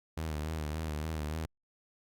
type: tone with vibrato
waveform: sawtooth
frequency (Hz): 77.5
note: D#2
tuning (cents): -6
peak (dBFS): -30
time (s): 0.17-1.46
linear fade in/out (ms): 5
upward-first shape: sine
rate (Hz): 3.5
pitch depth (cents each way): 63
effects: Opus 48 kbps